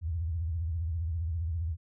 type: tone with vibrato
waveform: sine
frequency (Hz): 82.41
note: E2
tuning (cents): 0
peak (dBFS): -29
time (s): 0.01-1.77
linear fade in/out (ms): 50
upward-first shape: sine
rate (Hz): 15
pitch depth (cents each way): 150
effects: none